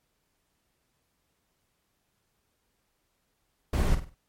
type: noise with echo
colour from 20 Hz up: brown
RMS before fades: -24 dBFS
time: 3.73-3.95 s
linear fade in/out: 5 ms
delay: 49 ms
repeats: 4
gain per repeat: -9 dB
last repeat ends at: 4.146 s
effects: pink hiss -75 dBFS RMS until 4.28 s + MP3 64 kbps